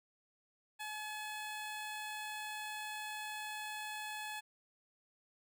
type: tone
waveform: 15% pulse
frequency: 853 Hz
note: G#5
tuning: 46 cents sharp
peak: -35 dBFS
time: 0.79-4.41 s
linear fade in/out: 20 ms
effects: none